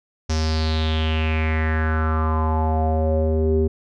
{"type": "tone with low-pass filter sweep", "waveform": "square", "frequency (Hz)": 79, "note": "D#2", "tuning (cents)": 27, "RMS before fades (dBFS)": -20, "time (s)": [0.29, 3.68], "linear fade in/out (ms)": 10, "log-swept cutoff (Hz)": [5800, 360], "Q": 5.3, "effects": []}